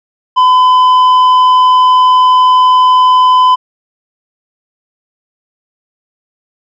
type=tone with tanh clipping; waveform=triangle; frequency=1011 Hz; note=B5; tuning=40 cents sharp; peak=-5 dBFS; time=0.36-3.56 s; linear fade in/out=20 ms; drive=10 dB; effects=none